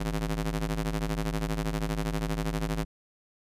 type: ring-modulated tone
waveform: sawtooth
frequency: 106.5 Hz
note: G#2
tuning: 44 cents sharp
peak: -21 dBFS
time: 0-2.85 s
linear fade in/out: 10 ms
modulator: 59.5 Hz
effects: resampled to 32000 Hz